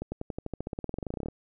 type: accelerating click train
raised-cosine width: 2 ms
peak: -20 dBFS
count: 24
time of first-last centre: 0.02-1.285 s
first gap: 100 ms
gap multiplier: 0.94
effects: none